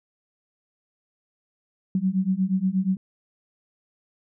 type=beating tone pair; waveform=sine; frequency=184.2 / 192.6 Hz; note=F#3 / G3; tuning=-7 / -30 cents; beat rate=8.4 Hz; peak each=-24 / -23 dBFS; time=1.95-2.97 s; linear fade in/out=2 ms; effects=none